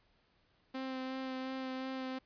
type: tone with vibrato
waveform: sawtooth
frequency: 261.6 Hz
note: C4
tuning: in tune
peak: -34 dBFS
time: 0.74-2.19 s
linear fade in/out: 10 ms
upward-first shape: sine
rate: 2.8 Hz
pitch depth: 14 cents each way
effects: pink hiss -72 dBFS RMS until 2.25 s + resampled to 11025 Hz